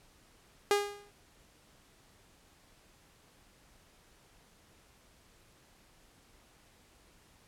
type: tone with exponential decay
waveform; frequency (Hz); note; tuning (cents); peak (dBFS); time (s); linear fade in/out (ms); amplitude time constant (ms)
sawtooth; 408; G#4; -31; -18; 0.71-1.11; 1; 85
effects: pink hiss -63 dBFS RMS until 7.47 s + low-pass 12000 Hz 12 dB/octave